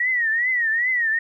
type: tone with vibrato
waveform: sine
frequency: 1900 Hz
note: A#6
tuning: 33 cents sharp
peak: -18 dBFS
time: 0-1.19 s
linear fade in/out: 5 ms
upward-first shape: triangle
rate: 2.5 Hz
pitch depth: 150 cents each way
effects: 10-bit